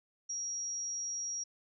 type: tone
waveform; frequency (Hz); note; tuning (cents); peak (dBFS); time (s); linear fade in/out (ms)
sine; 5670; F8; +25; -35; 0.29-1.44; 10
effects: none